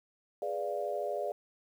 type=chord; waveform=sine; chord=G# diminished seventh; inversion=none; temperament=equal; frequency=415.3 / 493.9 / 587.3 / 698.5 Hz; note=G#4 / B4 / D5 / F5; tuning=0 / 0 / 0 / 0 cents; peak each=-38 / -40 / -35 / -38 dBFS; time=0.42-1.32 s; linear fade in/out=2 ms; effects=10-bit